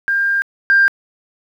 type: tone pair in turn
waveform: sine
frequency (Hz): 1599 / 1592.3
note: G6 / G6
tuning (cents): +34 / +27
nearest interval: unison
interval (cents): 7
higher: first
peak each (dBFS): -13 / -7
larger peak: second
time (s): 0.08-0.42 / 0.7-0.88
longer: first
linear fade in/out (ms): 0
effects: tanh soft clip ceiling -4 dBFS + 8-bit